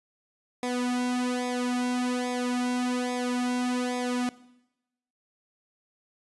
sawtooth tone with flanger, 247.9 Hz, B3, 7 cents sharp, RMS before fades -28 dBFS, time 0.63-4.29 s, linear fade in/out 0 ms, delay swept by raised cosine 0.68 to 2.38 ms, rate 1.2 Hz, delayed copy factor -0.85, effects noise-tail reverb RT60 0.9 s tail -19 dB re dry + resampled to 24000 Hz

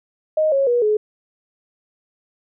sine tone with pitch steps, 622.3 / 548 / 482.6 / 425 Hz, D#5 / C#5 / B4 / G#4, 0 / -20 / -40 / +40 cents, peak -14 dBFS, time 0.37-0.97 s, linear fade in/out 5 ms, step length 150 ms, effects none

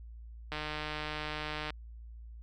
click train, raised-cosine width 0.3 ms, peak -21 dBFS, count 181, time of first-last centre 0.52-1.704 s, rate 152 Hz, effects added 57 Hz sine -45 dBFS peak until 2.42 s

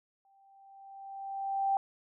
sine tone with exponential growth, 784 Hz, G5, in tune, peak -24 dBFS, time 0.25-1.77 s, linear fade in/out 1 ms, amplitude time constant 330 ms, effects none

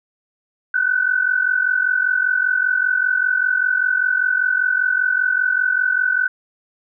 sine tone pair together, 1478.9 / 1524 Hz, F#6 / G6, -1 / -49 cents, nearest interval minor second, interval 52 cents, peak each -18 dBFS, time 0.74-6.28 s, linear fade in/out 5 ms, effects none

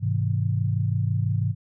sine chord, Ab augmented, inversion none, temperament just, 103.83 / 129.78 / 162.23 Hz, Ab2 / C3 / E3, 0 / -14 / -27 cents, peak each -23 / -26 / -29 dBFS, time 0-1.55 s, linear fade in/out 50 ms, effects none

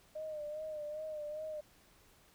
sine tone with vibrato, 610 Hz, D#5, 34 cents flat, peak -39 dBFS, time 0.15-1.61 s, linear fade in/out 10 ms, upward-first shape sine, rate 2.5 Hz, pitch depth 49 cents each way, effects pink hiss -65 dBFS RMS until 2.34 s

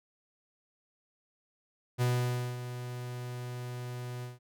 45% pulse tone with ADSR envelope, 123.47 Hz, B2, in tune, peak -25 dBFS, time 1.98-4.39 s, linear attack 35 ms, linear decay 550 ms, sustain -12 dB, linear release 160 ms, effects none

